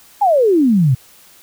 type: exponential sweep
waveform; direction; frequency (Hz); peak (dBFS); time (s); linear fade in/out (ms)
sine; down; 856 to 120; -9; 0.21-0.95; 10
effects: white hiss -46 dBFS RMS until 1.42 s